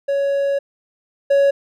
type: tone pair in turn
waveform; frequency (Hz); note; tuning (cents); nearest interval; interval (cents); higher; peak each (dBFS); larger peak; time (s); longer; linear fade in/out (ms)
triangle; 558 / 558; C#5 / C#5; +11 / +11; unison; 0; neither; -14 / -9; second; 0.08-0.59 / 1.3-1.51; first; 10
effects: none